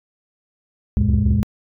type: tone cluster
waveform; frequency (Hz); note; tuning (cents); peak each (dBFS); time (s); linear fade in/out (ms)
sine; 68.5 / 74.6 / 91.7 / 115.5 / 207.4; C#2 / D2 / F#2 / A#2 / G#3; -20 / +28 / -15 / -16 / -2; -19; 0.97-1.43; 0
effects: tanh soft clip ceiling -8 dBFS